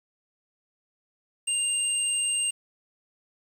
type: tone pair together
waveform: sine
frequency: 2800 / 8391 Hz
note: F7 / C9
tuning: +4 / +4 cents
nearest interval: octave + perfect fifth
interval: 1900 cents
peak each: -29 / -25 dBFS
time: 1.47-2.51 s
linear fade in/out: 10 ms
effects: 8-bit